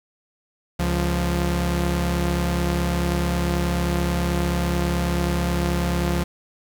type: tone pair together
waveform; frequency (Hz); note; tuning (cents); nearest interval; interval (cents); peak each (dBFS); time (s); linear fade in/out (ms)
sawtooth; 69.3 / 174.43; C#2 / F3; 0 / -2; octave + major third; 1598; -19; 0.79-6.24; 10
effects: 9-bit